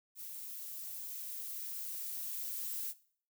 violet noise with level ramp, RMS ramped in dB -46 to -39 dBFS, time 0.15-2.94 s, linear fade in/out 50 ms, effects noise-tail reverb RT60 0.5 s tail -18 dB re dry

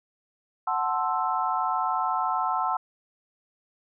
sine chord, F# half-diminished seventh, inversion none, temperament equal, 740 / 880 / 1046.5 / 1318.5 Hz, F#5 / A5 / C6 / E6, 0 / 0 / 0 / 0 cents, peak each -29 dBFS, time 0.67-2.77 s, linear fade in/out 5 ms, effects none

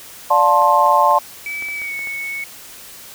sine chord, D minor seventh, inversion none, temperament just, 587.3 / 704.8 / 881 / 1057.2 Hz, D5 / F5 / A5 / C6, 0 / +16 / +2 / +18 cents, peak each -18 / -19 / -14 / -14 dBFS, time 0.3-1.19 s, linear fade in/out 10 ms
clicks, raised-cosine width 0.5 ms, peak -22 dBFS, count 8, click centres 0.62 / 0.863 / 1.11 / 1.624 / 1.686 / 1.818 / 1.992 / 2.072 s
sine tone with pitch glide, 2300 to 2213 Hz, D7 to C#7, -37 to -3 cents, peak -23 dBFS, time 1.46-2.44 s, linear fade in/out 2 ms, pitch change -66 cents, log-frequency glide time 1.74-1.94 s
effects white hiss -38 dBFS RMS until 3.14 s

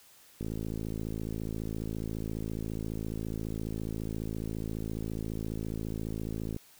click train, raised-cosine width 3 ms, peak -23 dBFS, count 337, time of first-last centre 0.41-6.564 s, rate 54.6 Hz, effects white hiss -58 dBFS RMS until 6.79 s

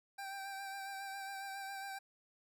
25% pulse tone with vibrato, 784 Hz, G5, in tune, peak -39 dBFS, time 0.18-1.99 s, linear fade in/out 10 ms, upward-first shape sine, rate 7.3 Hz, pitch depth 25 cents each way, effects none

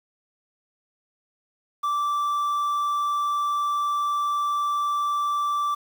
triangle tone with quantisation, 1168 Hz, D6, 10 cents flat, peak -20 dBFS, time 1.83-5.75 s, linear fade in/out 10 ms, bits 8, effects none

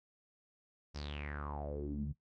sawtooth tone with low-pass filter sweep, 73.1 Hz, D2, 7 cents flat, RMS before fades -41 dBFS, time 0.94-2.13 s, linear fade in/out 20 ms, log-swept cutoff 5500 to 150 Hz, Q 7.2, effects noise-tail reverb RT60 0.1 s tail -17 dB re dry

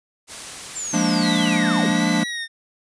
white noise, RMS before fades -34 dBFS, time 0.27-1.6 s, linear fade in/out 50 ms
sine linear sweep, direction down, 7459 to 50.9 Hz, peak -26 dBFS, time 0.75-1.91 s, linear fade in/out 20 ms
square chord, Bb dominant seventh, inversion second, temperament equal, 174.61 / 207.7 / 233.1 / 293.7 Hz, F3 / Ab3 / Bb3 / D4, 0 / 0 / 0 / 0 cents, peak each -24 dBFS, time 0.93-2.24 s, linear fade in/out 10 ms
25% pulse tone with vibrato, 1912 Hz, A#6, 43 cents sharp, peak -22 dBFS, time 1.21-2.48 s, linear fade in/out 50 ms, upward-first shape triangle, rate 1.4 Hz, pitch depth 85 cents each way
effects resampled to 22050 Hz

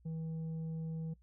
triangle tone with tanh clipping, 161.2 Hz, E3, 38 cents flat, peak -38 dBFS, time 0.05-1.14 s, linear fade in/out 10 ms, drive 9 dB, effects noise-tail reverb RT60 0.1 s tail -22 dB re dry + added 60 Hz sine -62 dBFS peak until 1.22 s

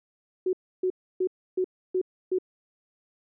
sine tone bursts, 370 Hz, F#4, in tune, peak -22 dBFS, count 6, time 0.46-2.386 s, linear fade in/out 5 ms, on 71 ms, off 300 ms, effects none

